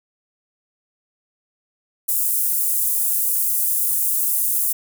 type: high-pass noise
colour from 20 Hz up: pink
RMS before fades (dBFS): -20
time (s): 2.08-4.73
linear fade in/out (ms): 10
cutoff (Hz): 10000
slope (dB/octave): 24
effects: none